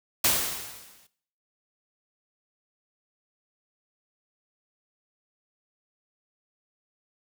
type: noise with exponential decay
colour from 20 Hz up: white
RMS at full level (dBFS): -20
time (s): 0.24-1.07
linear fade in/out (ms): 5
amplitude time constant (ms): 180
effects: noise-tail reverb RT60 0.6 s tail -18 dB re dry